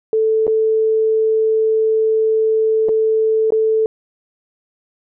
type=tone with dropouts; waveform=sine; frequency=440 Hz; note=A4; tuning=in tune; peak=-12 dBFS; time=0.13-3.86 s; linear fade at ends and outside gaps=1 ms; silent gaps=0.468-0.478 / 2.886-2.891 / 3.505-3.522 s; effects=none